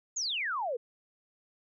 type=exponential sweep; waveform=sine; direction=down; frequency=7050 to 446.7 Hz; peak=-30 dBFS; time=0.16-0.77 s; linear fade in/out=10 ms; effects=none